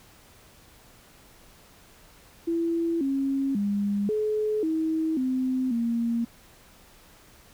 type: tone with pitch steps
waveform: sine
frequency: 334.5 / 272.6 / 202.7 / 427.6 / 319.2 / 258.1 / 233 Hz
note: E4 / C#4 / G#3 / A4 / D#4 / C4 / A#3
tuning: +25 / -29 / -42 / -49 / +44 / -23 / -1 cents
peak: -23 dBFS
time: 2.47-6.25 s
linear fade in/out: 10 ms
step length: 540 ms
effects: pink hiss -54 dBFS RMS until 7.53 s